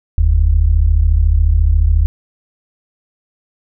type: tone pair together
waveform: sine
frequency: 43.65 / 77.78 Hz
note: F1 / D#2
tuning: 0 / 0 cents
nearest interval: minor seventh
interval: 1000 cents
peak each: -11 dBFS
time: 0.18-2.06 s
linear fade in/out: 0 ms
effects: none